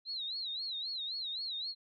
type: tone with vibrato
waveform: sine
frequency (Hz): 3997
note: B7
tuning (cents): +20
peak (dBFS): -36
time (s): 0.05-1.75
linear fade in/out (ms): 50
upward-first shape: sine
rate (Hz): 3.8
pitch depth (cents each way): 150
effects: none